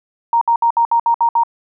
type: tone bursts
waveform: sine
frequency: 932 Hz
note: A#5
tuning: 1 cent flat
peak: -10 dBFS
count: 8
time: 0.33-1.435 s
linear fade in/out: 2 ms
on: 83 ms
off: 63 ms
effects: none